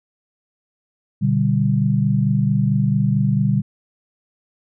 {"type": "chord", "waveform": "sine", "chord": "G major", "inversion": "first", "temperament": "just", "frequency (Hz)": [122.5, 147, 196], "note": ["B2", "D3", "G3"], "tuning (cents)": [-14, 2, 0], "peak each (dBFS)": -19, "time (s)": [1.21, 3.62], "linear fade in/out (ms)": 20, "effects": []}